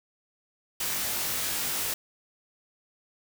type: noise with comb filter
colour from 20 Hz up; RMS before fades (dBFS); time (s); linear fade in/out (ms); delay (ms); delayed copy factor
white; -30; 0.8-1.94; 5; 20; +1
effects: none